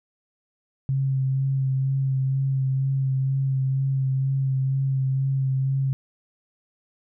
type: tone with vibrato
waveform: sine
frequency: 134.1 Hz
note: C3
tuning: 43 cents sharp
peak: -20 dBFS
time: 0.89-5.93 s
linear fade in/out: 0 ms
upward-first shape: sine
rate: 2.1 Hz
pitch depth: 20 cents each way
effects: none